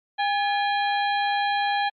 harmonic tone with a mistuned harmonic, 810 Hz, G#5, 43 cents flat, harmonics 1 / 2 / 3 / 4 / 5, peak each -22 / -28 / -34 / -33 / -36 dBFS, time 0.18-1.9 s, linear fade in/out 20 ms, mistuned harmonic 2, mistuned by +91 cents, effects MP3 48 kbps

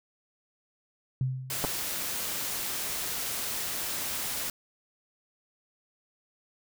sine tone with exponential decay, 129.9 Hz, C3, 12 cents flat, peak -23 dBFS, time 1.21-1.86 s, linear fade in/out 2 ms, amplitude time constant 140 ms
white noise, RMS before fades -33 dBFS, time 1.5-4.5 s, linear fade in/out 2 ms
clicks, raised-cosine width 1 ms, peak -15 dBFS, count 2, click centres 1.641 / 1.648 s
effects none

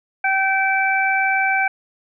harmonic tone, 773 Hz, G5, 24 cents flat, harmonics 1 / 2 / 3, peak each -20 / -20 / -20 dBFS, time 0.24-1.68 s, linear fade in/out 5 ms, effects none

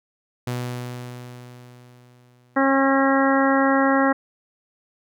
sawtooth tone with exponential decay, 123.3 Hz, B2, 2 cents flat, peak -20 dBFS, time 0.47-3.05 s, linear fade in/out 5 ms, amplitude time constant 560 ms
harmonic tone, 271.2 Hz, C#4, 38 cents flat, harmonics 1 / 2 / 3 / 4 / 5 / 6 / 7, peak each -19 / -22 / -24 / -25 / -26 / -27 / -27 dBFS, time 2.56-4.13 s, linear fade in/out 10 ms
effects none

